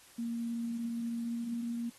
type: tone with pitch glide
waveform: sine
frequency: 233.1 to 235 Hz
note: A#3 to A#3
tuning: 0 to +14 cents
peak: -33 dBFS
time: 0.18-1.9 s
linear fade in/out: 10 ms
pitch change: +14 cents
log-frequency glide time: 1.16-1.48 s
effects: white hiss -58 dBFS RMS until 1.98 s + AAC 32 kbps